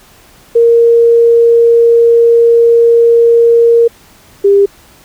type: tone pair in turn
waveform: sine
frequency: 466.2 / 399.5 Hz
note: A#4 / G4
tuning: 0 / +33 cents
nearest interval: minor third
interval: 267 cents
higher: first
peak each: -3 dBFS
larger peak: neither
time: 0.55-3.88 / 4.44-4.66 s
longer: first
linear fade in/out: 10 ms
effects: pink hiss -42 dBFS RMS until 5.04 s